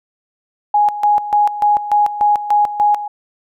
sine tone with tremolo, 830.6 Hz, G#5, in tune, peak -9 dBFS, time 0.74-3.08 s, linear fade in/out 5 ms, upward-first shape square, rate 3.4 Hz, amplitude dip 75%, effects none

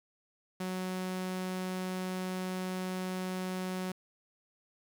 sawtooth tone, 185 Hz, F#3, in tune, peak -30 dBFS, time 0.6-3.92 s, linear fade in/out 5 ms, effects 10-bit

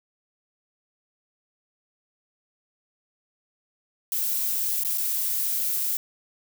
violet noise with dropouts, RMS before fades -26 dBFS, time 4.12-5.97 s, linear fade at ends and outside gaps 1 ms, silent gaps 4.836-4.848 / 4.976-4.981 s, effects none

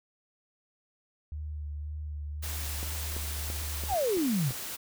sine tone with vibrato, 74.8 Hz, D2, 32 cents sharp, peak -34 dBFS, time 1.32-3.94 s, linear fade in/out 0 ms, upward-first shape sine, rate 1.9 Hz, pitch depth 26 cents each way
white noise, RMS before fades -38 dBFS, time 2.42-4.77 s, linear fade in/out 20 ms
click train, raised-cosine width 2 ms, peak -28 dBFS, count 6, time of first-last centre 2.83-4.508 s, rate 2.98 Hz
sine exponential sweep, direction down, 880 to 115.4 Hz, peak -25 dBFS, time 3.88-4.53 s, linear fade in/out 50 ms
effects none

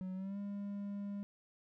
triangle tone with pitch glide, 186 to 201.7 Hz, F#3 to G3, +9 to +50 cents, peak -37 dBFS, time 0.01-1.23 s, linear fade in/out 0 ms, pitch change +141 cents, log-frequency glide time 0.14-0.38 s, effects none

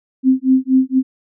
sine tone with tremolo, 261.1 Hz, C4, 3 cents flat, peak -7 dBFS, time 0.23-1.03 s, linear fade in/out 50 ms, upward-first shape sine, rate 4.2 Hz, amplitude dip 100%, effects none

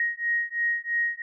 sine beating tone pair, 1877 / 1880 Hz, A#6 / A#6, +11 / +14 cents, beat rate 3 Hz, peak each -27 dBFS, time 0-1.22 s, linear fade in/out 2 ms, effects none

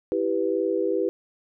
sine chord, E minor, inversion none, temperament equal, 329.6 / 392 / 493.9 Hz, E4 / G4 / B4, 0 / 0 / 0 cents, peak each -27 / -25 / -26 dBFS, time 0.12-1.09 s, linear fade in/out 0 ms, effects none

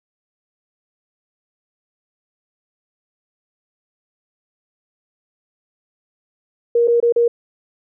sine tone with dropouts, 471.6 Hz, A#4, 20 cents sharp, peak -11 dBFS, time 6.75-7.28 s, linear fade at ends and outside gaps 5 ms, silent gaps 6.875-6.88 / 7.002-7.026 / 7.124-7.161 s, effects none

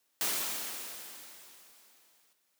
white noise with exponential decay, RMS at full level -30 dBFS, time 0.21-2.33 s, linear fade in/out 0 ms, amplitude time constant 460 ms, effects white hiss -75 dBFS RMS until 2.59 s + high-pass 200 Hz 12 dB/octave

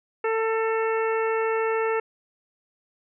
harmonic tone with a mistuned harmonic, 446.6 Hz, A4, 26 cents sharp, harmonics 1 / 2 / 3 / 4 / 5 / 6, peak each -23 / -30 / -31 / -34 / -36 / -38 dBFS, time 0.24-2 s, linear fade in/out 5 ms, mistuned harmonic 5, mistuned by -28 cents, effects none

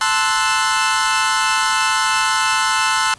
sawtooth chord, F# half-diminished seventh, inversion first, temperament equal, 880 / 1046.5 / 1318.5 / 1480 Hz, A5 / C6 / E6 / F#6, 0 / 0 / 0 / 0 cents, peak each -17 dBFS, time 0.01-3.14 s, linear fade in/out 2 ms, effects pink hiss -45 dBFS RMS until 3.18 s + resampled to 24000 Hz

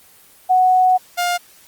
sine / sawtooth tone pair in turn, 740 / 706.5 Hz, F#5 / F5, 0 / +20 cents, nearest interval minor second, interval 80 cents, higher first, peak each -10 / -13 dBFS, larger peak first, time 0.49-0.98 / 1.17-1.38 s, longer first, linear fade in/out 20 ms, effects white hiss -48 dBFS RMS until 1.67 s + Opus 24 kbps

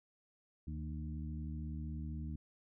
harmonic tone with a mistuned harmonic, 76.1 Hz, D#2, 38 cents flat, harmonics 1 / 2 / 3 / 4, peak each -41 / -45 / -48 / -52 dBFS, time 0.67-2.36 s, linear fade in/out 5 ms, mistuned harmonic 2, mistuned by +41 cents, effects none

